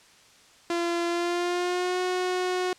sawtooth tone with pitch glide, 342.5 to 365 Hz, F4 to F#4, -34 to -24 cents, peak -21 dBFS, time 0.7-2.73 s, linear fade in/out 2 ms, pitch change +110 cents, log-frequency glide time 1.07-2 s, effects white hiss -55 dBFS RMS until 2.78 s + low-pass 7000 Hz 12 dB/octave

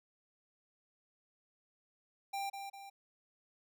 square tone with echo, 791 Hz, G5, 15 cents sharp, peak -37 dBFS, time 2.33-2.5 s, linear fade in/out 10 ms, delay 200 ms, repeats 2, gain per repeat -6 dB, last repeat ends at 2.9 s, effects none

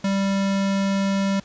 square tone, 196.1 Hz, G3, 1 cent sharp, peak -20 dBFS, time 0.04-1.4 s, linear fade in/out 5 ms, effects pink hiss -50 dBFS RMS until 1.44 s + resampled to 16000 Hz

